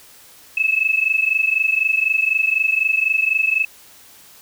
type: tone pair together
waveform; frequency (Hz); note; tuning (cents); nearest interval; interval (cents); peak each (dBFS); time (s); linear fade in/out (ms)
sine; 2588 / 2612; E7 / E7; -32 / -17; unison; 15; -18; 0.57-3.65; 5
effects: white hiss -46 dBFS RMS until 4.41 s